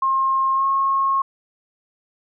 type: tone with pitch glide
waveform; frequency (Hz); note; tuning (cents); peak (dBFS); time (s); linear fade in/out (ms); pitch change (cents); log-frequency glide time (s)
sine; 1068 to 1085.4; C6 to C#6; +35 to -37; -16; 0.02-1.22; 5; +28; 0.54-0.65
effects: none